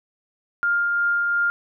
sine tone with tremolo, 1404 Hz, F6, 9 cents sharp, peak -17 dBFS, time 0.63-1.5 s, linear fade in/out 0 ms, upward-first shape triangle, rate 2.8 Hz, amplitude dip 25%, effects none

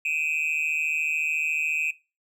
triangle tone with amplitude modulation, 2515 Hz, D#7, 18 cents sharp, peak -17 dBFS, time 0.05-1.91 s, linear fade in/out 5 ms, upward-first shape sine, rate 154 Hz, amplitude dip 100%, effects noise-tail reverb RT60 0.3 s tail -23 dB re dry + tanh soft clip ceiling -14 dBFS

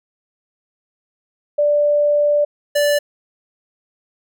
sine / square tone pair in turn, 587.3 / 583.6 Hz, D5 / D5, 0 / -11 cents, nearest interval unison, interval 11 cents, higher first, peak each -12 / -14 dBFS, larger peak first, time 1.58-2.45 / 2.75-2.99 s, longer first, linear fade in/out 10 ms, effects none

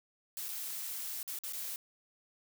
blue noise with dropouts, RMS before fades -40 dBFS, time 0.37-1.76 s, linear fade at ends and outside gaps 1 ms, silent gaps 0.484-0.488 / 1.229-1.277 / 1.388-1.436 / 1.525-1.532 s, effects none

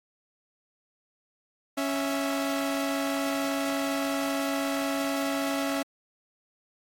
sawtooth tone pair together, 277.2 / 659.8 Hz, C#4 / E5, 0 / +1 cents, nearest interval octave + minor third, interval 1501 cents, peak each -24 / -28 dBFS, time 1.77-5.83 s, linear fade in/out 10 ms, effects AAC 64 kbps

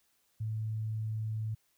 sine tone, 109.5 Hz, A2, 8 cents flat, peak -32 dBFS, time 0.4-1.55 s, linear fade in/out 10 ms, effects white hiss -73 dBFS RMS until 1.77 s

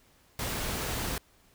pink noise, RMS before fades -33 dBFS, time 0.39-1.18 s, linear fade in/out 2 ms, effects pink hiss -63 dBFS RMS until 1.54 s

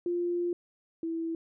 sine tone pair in turn, 349.2 / 329 Hz, F4 / E4, 0 / -3 cents, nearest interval minor second, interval 103 cents, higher first, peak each -27 / -30 dBFS, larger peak first, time 0.06-0.53 / 1.03-1.35 s, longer first, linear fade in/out 2 ms, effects none

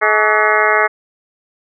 harmonic tone with a mistuned harmonic, 213.2 Hz, G#3, 46 cents sharp, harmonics 2 / 3 / 4 / 5 / 6 / 7 / 8 / 9 / 10, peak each -19 / -19 / -19 / -19 / -19 / -19 / -19 / -19 / -19 dBFS, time 0.01-0.88 s, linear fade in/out 20 ms, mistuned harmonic 5, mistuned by +110 cents, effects none

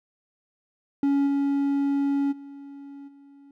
triangle tone with level steps, 280 Hz, C#4, 18 cents sharp, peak -17 / -19 / -37 / -46 dBFS, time 1.03-3.51 s, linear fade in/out 2 ms, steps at 1.26 / 2.31 / 3.07 s, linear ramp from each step 20 ms, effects none

